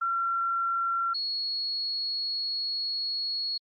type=tone pair in turn; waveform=sine; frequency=1364 / 4338 Hz; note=F6 / C#8; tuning=-41 / -38 cents; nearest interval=octave + minor sixth; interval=2003 cents; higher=second; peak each=-25 / -28 dBFS; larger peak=first; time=0.01-1.14 / 1.14-3.58 s; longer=second; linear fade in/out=10 ms; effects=Opus 32 kbps